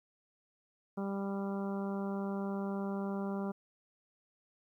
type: harmonic tone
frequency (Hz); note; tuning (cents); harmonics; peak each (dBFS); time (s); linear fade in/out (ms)
197.4; G3; +12; 1 / 2 / 3 / 4 / 5 / 6 / 7; -35 / -41 / -45 / -47 / -49 / -51 / -52; 0.97-3.52; 10
effects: 12-bit